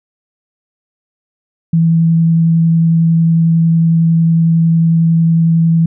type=tone with vibrato; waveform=sine; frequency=164.81 Hz; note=E3; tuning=in tune; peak=-7 dBFS; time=1.73-5.86 s; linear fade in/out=5 ms; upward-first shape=triangle; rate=11 Hz; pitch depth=10 cents each way; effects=none